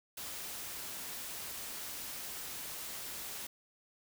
white noise, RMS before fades -43 dBFS, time 0.17-3.47 s, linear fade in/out 5 ms, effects none

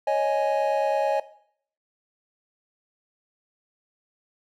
triangle chord, C# suspended second, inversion none, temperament just, 554.4 / 623.7 / 831.5 Hz, C#5 / D#5 / G#5, 0 / +4 / +2 cents, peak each -23 dBFS, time 0.07-1.2 s, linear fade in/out 5 ms, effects noise-tail reverb RT60 0.6 s tail -17 dB re dry

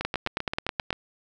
two click trains, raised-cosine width 0.3 ms, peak -13 / -10 dBFS, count 8 / 9, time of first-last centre 0.01-0.929 / 0.05-0.906 s, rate 7.62 / 9.35 Hz, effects none

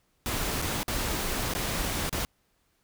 pink noise with dropouts, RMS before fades -30 dBFS, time 0.26-2.25 s, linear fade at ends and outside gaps 0 ms, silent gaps 0.617-0.623 / 0.831-0.881 / 1.537-1.55 / 2.094-2.127 s, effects pink hiss -71 dBFS RMS until 2.83 s

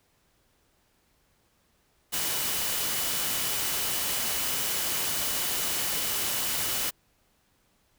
sine tone in noise, 2960 Hz, F#7, in tune, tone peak -40 dBFS, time 2.12-6.91 s, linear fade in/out 20 ms, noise white, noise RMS -29 dBFS, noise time 2.12-6.91 s, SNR -14 dB, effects pink hiss -68 dBFS RMS until 7.98 s

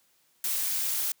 blue noise, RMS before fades -29 dBFS, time 0.44-1.12 s, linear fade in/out 2 ms, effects white hiss -67 dBFS RMS until 1.2 s + high-pass 60 Hz 12 dB/octave

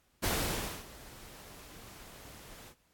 pink noise with ADSR envelope, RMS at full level -30 dBFS, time 0.22-2.75 s, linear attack 24 ms, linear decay 600 ms, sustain -21 dB, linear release 69 ms, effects pink hiss -71 dBFS RMS until 2.93 s + AAC 64 kbps

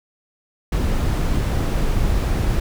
brown noise, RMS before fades -19 dBFS, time 0.72-2.6 s, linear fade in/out 5 ms, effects none

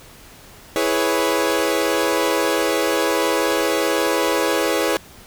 sawtooth chord, C# minor seventh, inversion first, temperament equal, 329.6 / 415.3 / 493.9 / 554.4 Hz, E4 / G#4 / B4 / C#5, 0 / 0 / 0 / 0 cents, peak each -19 dBFS, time 0.76-4.97 s, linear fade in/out 0 ms, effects pink hiss -44 dBFS RMS until 5.26 s

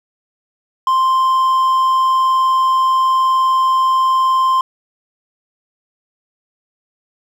triangle tone, 1046.5 Hz, C6, in tune, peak -9 dBFS, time 0.87-4.61 s, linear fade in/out 2 ms, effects none

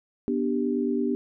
sine chord, G major, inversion first, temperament just, 245 / 294 / 392 Hz, B3 / D4 / G4, -14 / +2 / 0 cents, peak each -26 / -28 / -28 dBFS, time 0.28-1.15 s, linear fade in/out 0 ms, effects none

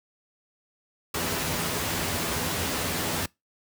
pink noise with comb filter, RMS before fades -28 dBFS, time 1.14-3.26 s, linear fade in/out 5 ms, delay 12 ms, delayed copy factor +0.55, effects noise-tail reverb RT60 0.2 s tail -24 dB re dry + high-pass 80 Hz 12 dB/octave

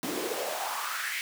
pink noise with high-pass filter sweep, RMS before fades -33 dBFS, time 0.03-1.21 s, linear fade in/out 0 ms, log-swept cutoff 260 to 2200 Hz, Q 4.1, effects none

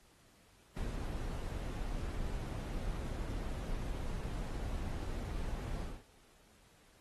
brown noise with ADSR envelope, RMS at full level -37 dBFS, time 0.76-6.04 s, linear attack 10 ms, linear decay 160 ms, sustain -2 dB, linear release 220 ms, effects pink hiss -66 dBFS RMS until 7 s + AAC 32 kbps

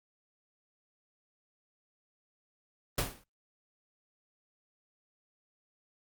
pink noise with exponential decay, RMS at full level -26 dBFS, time 2.98-3.24 s, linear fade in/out 5 ms, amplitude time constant 56 ms, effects Opus 24 kbps

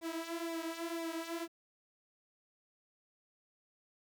sawtooth tone with flanger, 331.6 Hz, E4, 10 cents sharp, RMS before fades -40 dBFS, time 0.01-1.48 s, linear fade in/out 50 ms, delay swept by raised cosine 0.65 to 5.95 ms, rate 2 Hz, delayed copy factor -0.75, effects 11-bit

